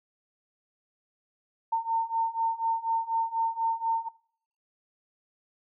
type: beating tone pair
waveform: sine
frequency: 906 / 910.1 Hz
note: A#5 / A#5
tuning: -50 / -42 cents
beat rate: 4.1 Hz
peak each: -29 / -27 dBFS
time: 1.72-4.09 s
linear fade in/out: 10 ms
effects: noise-tail reverb RT60 0.6 s tail -23 dB re dry